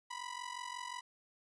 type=ring-modulated tone; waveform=sawtooth; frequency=986 Hz; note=B5; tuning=3 cents flat; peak=-35 dBFS; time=0.1-1.01 s; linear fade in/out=10 ms; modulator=22.8 Hz; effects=resampled to 22050 Hz + 12-bit